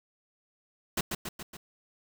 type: noise with echo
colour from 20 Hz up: pink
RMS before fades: -29 dBFS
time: 0.97-1.01 s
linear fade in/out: 5 ms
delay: 140 ms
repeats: 4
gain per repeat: -4 dB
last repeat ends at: 1.57 s
effects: none